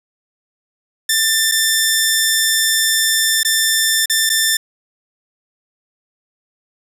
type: tone with dropouts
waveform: 10% pulse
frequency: 1780 Hz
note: A6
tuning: 20 cents sharp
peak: -4 dBFS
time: 1.09-4.57 s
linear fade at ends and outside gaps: 5 ms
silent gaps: 1.515-1.519 / 3.432-3.448 / 4.058-4.097 / 4.294-4.299 s
effects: none